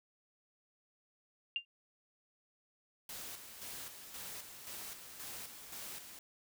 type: tone with exponential decay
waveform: sine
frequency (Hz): 2794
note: F7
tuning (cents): 0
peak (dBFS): -29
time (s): 1.56-1.65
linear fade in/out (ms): 1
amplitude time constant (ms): 18
type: noise with tremolo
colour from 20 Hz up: white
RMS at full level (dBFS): -46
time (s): 3.09-6.19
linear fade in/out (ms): 2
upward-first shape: square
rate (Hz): 1.9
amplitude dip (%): 50
effects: none